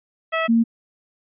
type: tone pair in turn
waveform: 15% pulse / sine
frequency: 650 / 229.8 Hz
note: E5 / A#3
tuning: -24 / -25 cents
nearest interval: octave + tritone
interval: 1801 cents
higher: first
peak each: -13 dBFS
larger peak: neither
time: 0.32-0.48 / 0.48-0.64 s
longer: neither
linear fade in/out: 20 ms
effects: resampled to 8000 Hz